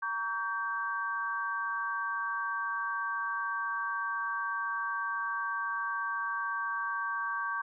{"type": "chord", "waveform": "sine", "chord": "G diminished", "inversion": "first", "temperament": "equal with one note detuned", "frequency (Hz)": [932.3, 1134, 1568], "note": ["Bb5", "Db6", "G6"], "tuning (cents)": [0, 39, 0], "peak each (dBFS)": [-40, -34, -34], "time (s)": [0.02, 7.62], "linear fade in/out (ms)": 10, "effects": []}